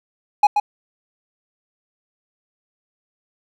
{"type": "tone with echo", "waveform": "triangle", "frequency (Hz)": 830.6, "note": "G#5", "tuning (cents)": 0, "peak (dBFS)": -6, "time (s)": [0.43, 0.47], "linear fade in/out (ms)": 5, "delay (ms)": 130, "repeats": 1, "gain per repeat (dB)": -6, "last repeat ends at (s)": 0.6, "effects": []}